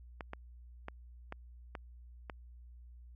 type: clicks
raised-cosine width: 0.5 ms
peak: -26 dBFS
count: 6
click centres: 0.208 / 0.334 / 0.884 / 1.324 / 1.752 / 2.298 s
effects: added 60 Hz sine -51 dBFS peak until 3.15 s